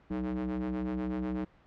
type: ring-modulated tone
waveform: square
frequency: 61.74 Hz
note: B1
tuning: in tune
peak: -29 dBFS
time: 0.1-1.45 s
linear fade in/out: 10 ms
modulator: 251 Hz
effects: pink hiss -61 dBFS RMS until 1.66 s + low-pass 2000 Hz 12 dB/octave